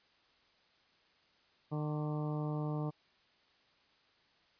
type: harmonic tone with a mistuned harmonic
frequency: 151 Hz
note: D3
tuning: 48 cents sharp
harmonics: 1 / 2 / 3 / 4 / 5 / 6 / 7 / 8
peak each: -35 / -41 / -45 / -47 / -49 / -51 / -52 / -53 dBFS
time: 1.71-2.91 s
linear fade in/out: 20 ms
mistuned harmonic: 8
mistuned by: -64 cents
effects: white hiss -69 dBFS RMS until 4.59 s + resampled to 11025 Hz